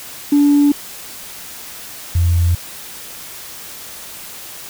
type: tone pair in turn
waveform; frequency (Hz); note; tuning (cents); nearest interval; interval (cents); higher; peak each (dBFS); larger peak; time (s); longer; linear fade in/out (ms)
sine; 288.4 / 85.99; D4 / F2; -31 / -26; octave + major sixth; 2095; first; -7 / -10; first; 0.32-0.72 / 2.15-2.55; neither; 5
effects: tanh soft clip ceiling -5 dBFS + white hiss -33 dBFS RMS until 4.69 s